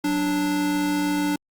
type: tone pair together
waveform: square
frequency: 185 / 293.7 Hz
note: F#3 / D4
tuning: 0 / 0 cents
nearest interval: minor sixth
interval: 800 cents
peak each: -31 / -22 dBFS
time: 0.04-1.36 s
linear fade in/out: 5 ms
effects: Opus 48 kbps